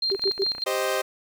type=tone with tremolo; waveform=sine; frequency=4186 Hz; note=C8; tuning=in tune; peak=-22 dBFS; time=0.02-0.64 s; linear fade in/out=5 ms; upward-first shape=square; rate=5 Hz; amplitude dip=75%
type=clicks; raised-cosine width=0.5 ms; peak=-24 dBFS; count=12; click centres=0.101 / 0.148 / 0.195 / 0.239 / 0.276 / 0.313 / 0.379 / 0.42 / 0.465 / 0.518 / 0.55 / 0.582 s
type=tone bursts; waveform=sine; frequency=392 Hz; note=G4; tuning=in tune; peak=-21 dBFS; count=3; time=0.11-0.442 s; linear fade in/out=10 ms; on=52 ms; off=88 ms
type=chord; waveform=sawtooth; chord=C minor; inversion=second; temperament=equal; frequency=392 / 523.3 / 622.3 Hz; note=G4 / C5 / Eb5; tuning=0 / 0 / 0 cents; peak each=-25 / -23 / -24 dBFS; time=0.66-1.02 s; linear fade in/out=10 ms
effects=9-bit